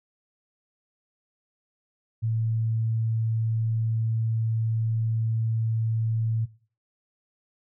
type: tone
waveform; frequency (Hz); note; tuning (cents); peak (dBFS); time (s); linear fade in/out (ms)
sine; 112.4; A2; +37; -23; 2.22-6.46; 20
effects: noise-tail reverb RT60 0.4 s tail -18 dB re dry